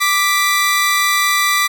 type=tone pair together; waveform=sawtooth; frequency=1176.3 / 1975.5 Hz; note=D6 / B6; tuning=+2 / 0 cents; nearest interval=major sixth; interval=898 cents; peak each=-12 dBFS; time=0-1.68 s; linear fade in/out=20 ms; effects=none